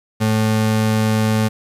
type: ring-modulated tone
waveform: square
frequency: 164 Hz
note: E3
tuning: 9 cents flat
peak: -12 dBFS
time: 0.2-1.49 s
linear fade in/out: 20 ms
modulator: 54.4 Hz
effects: resampled to 32000 Hz + 8-bit